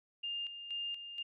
sine tone with tremolo, 2810 Hz, F7, 10 cents sharp, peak -36 dBFS, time 0.23-1.23 s, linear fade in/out 10 ms, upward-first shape square, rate 2.1 Hz, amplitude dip 60%, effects none

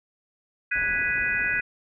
sine chord, G# minor seventh, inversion third, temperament equal, 1480 / 1661.2 / 1975.5 / 2489 Hz, F#6 / G#6 / B6 / D#7, 0 / 0 / 0 / 0 cents, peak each -28 dBFS, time 0.71-1.61 s, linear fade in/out 10 ms
pink low-pass noise, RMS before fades -41 dBFS, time 0.75-1.6 s, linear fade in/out 2 ms, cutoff 1000 Hz, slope 24 dB/octave
effects none

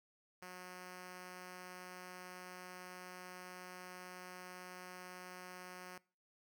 5% pulse tone, 181.8 Hz, F#3, 30 cents flat, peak -38 dBFS, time 0.42-5.98 s, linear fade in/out 2 ms, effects noise-tail reverb RT60 0.4 s tail -23 dB re dry

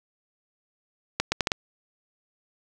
accelerating click train, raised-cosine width 0.2 ms, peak -5 dBFS, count 5, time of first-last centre 1.2-1.518 s, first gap 120 ms, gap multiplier 0.73, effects none

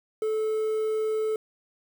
triangle tone with quantisation, 435.2 Hz, A4, 19 cents flat, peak -22 dBFS, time 0.22-1.36 s, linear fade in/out 2 ms, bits 8, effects none

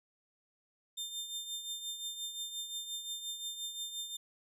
sawtooth tone with tremolo, 3600 Hz, A7, 39 cents sharp, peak -33 dBFS, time 0.97-4.17 s, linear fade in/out 10 ms, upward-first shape triangle, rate 5.7 Hz, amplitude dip 65%, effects resampled to 32000 Hz

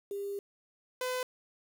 sine / sawtooth tone pair in turn, 400.9 / 505.9 Hz, G4 / B4, +39 / +42 cents, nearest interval major third, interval 403 cents, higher second, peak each -34 / -28 dBFS, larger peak second, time 0.11-0.39 / 1.01-1.23 s, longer first, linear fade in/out 2 ms, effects 9-bit

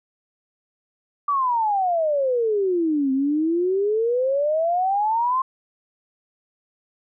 sine exponential two-way sweep, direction down then up, 1174.7 to 261.6 to 1066 Hz, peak -18 dBFS, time 1.28-5.42 s, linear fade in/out 5 ms, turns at 3.12 s, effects none

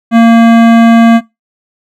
sine tone with hard clipping, 230 Hz, A#3, 23 cents flat, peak -3 dBFS, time 0.11-1.21 s, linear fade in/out 50 ms, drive 17 dB, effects noise-tail reverb RT60 0.2 s tail -21 dB re dry

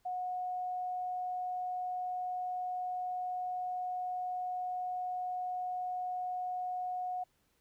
sine tone, 729 Hz, F#5, 26 cents flat, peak -34 dBFS, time 0.05-7.24 s, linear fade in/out 10 ms, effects pink hiss -74 dBFS RMS until 7.6 s

